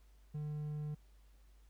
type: tone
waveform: triangle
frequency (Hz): 150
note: D3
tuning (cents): +37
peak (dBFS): -36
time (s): 0.34-0.95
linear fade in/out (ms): 10
effects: added 50 Hz sine -60 dBFS peak until 1.69 s + pink hiss -74 dBFS RMS until 1.69 s